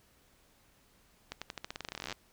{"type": "accelerating click train", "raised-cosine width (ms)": 0.2, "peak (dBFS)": -21, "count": 23, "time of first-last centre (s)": [1.32, 2.126], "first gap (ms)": 96, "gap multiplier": 0.89, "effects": ["pink hiss -66 dBFS RMS until 2.32 s"]}